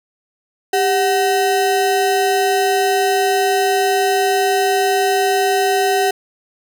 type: ring-modulated tone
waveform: square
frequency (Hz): 569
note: C#5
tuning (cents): +45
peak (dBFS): -11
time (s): 0.73-6.11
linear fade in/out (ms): 5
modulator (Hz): 173
effects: none